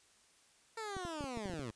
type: linear sweep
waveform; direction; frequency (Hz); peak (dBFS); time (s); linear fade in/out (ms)
15% pulse; down; 456.7 to 103.1; -34; 0.77-1.71; 5
type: clicks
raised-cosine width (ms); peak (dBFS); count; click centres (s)
3; -31; 9; 0.967 / 1.051 / 1.208 / 1.241 / 1.373 / 1.457 / 1.498 / 1.537 / 1.594
effects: white hiss -67 dBFS RMS until 1.75 s + resampled to 22050 Hz